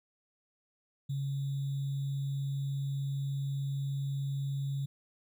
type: tone with sample-and-hold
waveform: sine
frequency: 138.3 Hz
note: C#3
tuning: 4 cents flat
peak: -31 dBFS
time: 1.09-4.86 s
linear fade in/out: 10 ms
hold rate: 3675 Hz
effects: none